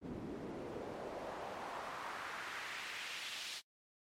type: noise with band-pass filter sweep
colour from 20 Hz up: pink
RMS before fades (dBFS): -45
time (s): 0.01-3.62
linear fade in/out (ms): 50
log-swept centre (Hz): 240 to 3900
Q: 1.5
effects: noise-tail reverb RT60 0.1 s tail -26 dB re dry + MP3 64 kbps